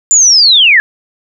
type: linear sweep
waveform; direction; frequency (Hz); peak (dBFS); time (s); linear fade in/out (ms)
sine; down; 7200 to 1661.2; -3; 0.11-0.8; 0
effects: none